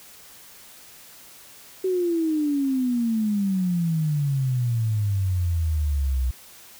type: exponential sweep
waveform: sine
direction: down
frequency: 379.6 to 61.74 Hz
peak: -20 dBFS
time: 1.84-6.31 s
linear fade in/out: 5 ms
effects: white hiss -47 dBFS RMS until 6.79 s